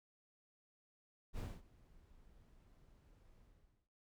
brown noise with ADSR envelope, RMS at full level -41 dBFS, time 1.33-3.89 s, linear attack 54 ms, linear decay 230 ms, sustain -24 dB, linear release 480 ms, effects noise-tail reverb RT60 0.4 s tail -20 dB re dry

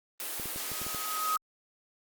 white high-pass noise, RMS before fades -36 dBFS, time 0.2-1.36 s, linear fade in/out 0 ms, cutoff 280 Hz, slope 24 dB/octave
sine tone with exponential growth, 1262 Hz, D#6, 24 cents sharp, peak -25 dBFS, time 0.31-1.37 s, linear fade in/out 2 ms, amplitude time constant 230 ms
clicks, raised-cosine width 2 ms, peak -28 dBFS, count 7, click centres 0.398 / 0.457 / 0.561 / 0.717 / 0.816 / 0.866 / 0.947 s
effects Opus 32 kbps

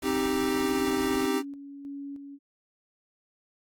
square chord, C minor, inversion none, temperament equal with one note detuned, 263.6 / 311.1 / 392 Hz, C4 / Eb4 / G4, +13 / 0 / 0 cents, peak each -30 / -31 / -29 dBFS, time 0.02-1.43 s, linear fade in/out 50 ms
pink noise, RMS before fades -42 dBFS, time 0.02-1.27 s, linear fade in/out 5 ms
sine tone with tremolo, 280.7 Hz, C#4, 22 cents sharp, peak -35 dBFS, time 0.6-2.39 s, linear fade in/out 50 ms, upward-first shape square, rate 1.6 Hz, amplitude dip 45%
effects AAC 64 kbps

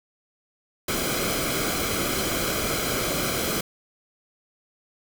pink noise with comb filter, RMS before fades -26 dBFS, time 0.88-3.61 s, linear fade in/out 5 ms, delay 1.1 ms, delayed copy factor -0.65, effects none

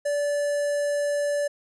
square tone with notch filter, 580 Hz, D5, 22 cents flat, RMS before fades -25 dBFS, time 0.05-1.48 s, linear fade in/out 10 ms, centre 3300 Hz, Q 0.65, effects resampled to 24000 Hz

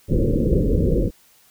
pink low-pass noise, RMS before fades -18 dBFS, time 0.08-1.11 s, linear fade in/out 50 ms, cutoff 540 Hz, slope 96 dB/octave, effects white hiss -55 dBFS RMS until 1.5 s

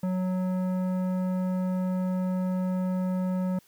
sine tone with tanh clipping, 184.4 Hz, F#3, 6 cents flat, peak -27 dBFS, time 0.03-3.59 s, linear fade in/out 5 ms, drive 13 dB, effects white hiss -61 dBFS RMS until 3.67 s

